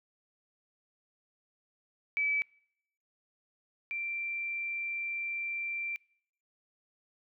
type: tone pair in turn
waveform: sine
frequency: 2300 / 2355 Hz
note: D7 / D7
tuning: -37 / +4 cents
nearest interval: unison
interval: 41 cents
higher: second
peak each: -27 / -33 dBFS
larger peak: first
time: 2.17-2.42 / 3.91-5.96 s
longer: second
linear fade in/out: 0 ms
effects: noise-tail reverb RT60 0.7 s tail -26 dB re dry